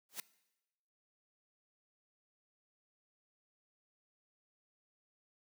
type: noise with exponential growth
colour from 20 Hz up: white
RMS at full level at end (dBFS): -37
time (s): 0.09-0.2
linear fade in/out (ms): 1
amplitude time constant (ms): 22
effects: noise-tail reverb RT60 1.0 s tail -20 dB re dry + high-pass 200 Hz 12 dB/octave